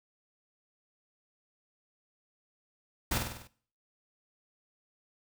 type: noise with echo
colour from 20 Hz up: pink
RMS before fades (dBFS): -30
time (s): 3.11-3.18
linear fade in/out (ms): 5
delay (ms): 49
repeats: 6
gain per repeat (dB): -4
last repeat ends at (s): 3.474
effects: noise-tail reverb RT60 0.5 s tail -19 dB re dry